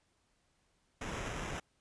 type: noise with sample-and-hold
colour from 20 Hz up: pink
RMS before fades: -40 dBFS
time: 1.01-1.6 s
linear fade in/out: 5 ms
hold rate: 4410 Hz
effects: pink hiss -75 dBFS RMS until 1.8 s + resampled to 22050 Hz

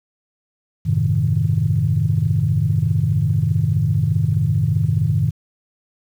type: chord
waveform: sine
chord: F# diminished seventh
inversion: none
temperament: equal with one note detuned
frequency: 92.5 / 107.55 / 130.81 / 155.56 Hz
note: F#2 / A2 / C3 / Eb3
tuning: 0 / -39 / 0 / 0 cents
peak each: -22 / -19 / -21 / -19 dBFS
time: 0.85-5.31 s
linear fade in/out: 20 ms
effects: tanh soft clip ceiling -5 dBFS + 8-bit

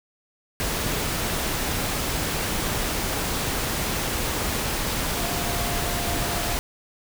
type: tone in noise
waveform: sine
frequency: 698.5 Hz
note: F5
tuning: in tune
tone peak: -34 dBFS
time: 5.17-6.56 s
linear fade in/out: 0 ms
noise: pink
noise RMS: -26 dBFS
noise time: 0.6-6.59 s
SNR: -11 dB
effects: none

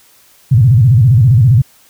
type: tone with vibrato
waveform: sine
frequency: 119.8 Hz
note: A#2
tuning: 48 cents sharp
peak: -4 dBFS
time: 0.51-1.62 s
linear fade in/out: 10 ms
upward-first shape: square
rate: 15 Hz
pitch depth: 210 cents each way
effects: white hiss -47 dBFS RMS until 1.89 s

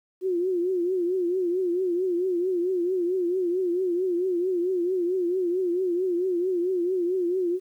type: tone with vibrato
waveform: sine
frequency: 360 Hz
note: F#4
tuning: 47 cents flat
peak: -22 dBFS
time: 0.21-7.6 s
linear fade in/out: 50 ms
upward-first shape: triangle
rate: 4.5 Hz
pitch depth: 110 cents each way
effects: 10-bit

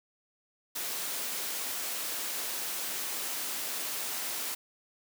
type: high-pass noise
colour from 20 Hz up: white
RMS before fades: -35 dBFS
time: 0.75-4.55 s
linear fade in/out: 10 ms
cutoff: 250 Hz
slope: 12 dB/octave
effects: none

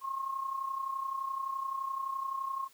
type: tone with amplitude modulation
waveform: sine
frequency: 1076 Hz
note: C6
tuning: 48 cents sharp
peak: -30 dBFS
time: 0.01-2.69 s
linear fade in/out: 50 ms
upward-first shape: sine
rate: 31.7 Hz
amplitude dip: 65%
effects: white hiss -62 dBFS RMS until 2.73 s

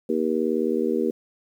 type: harmonic tone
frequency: 79.3 Hz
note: D#2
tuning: 33 cents sharp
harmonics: 3 / 4 / 5 / 6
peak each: -26 / -27 / -25 / -27 dBFS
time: 0.09-1.11 s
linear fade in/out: 5 ms
effects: 9-bit

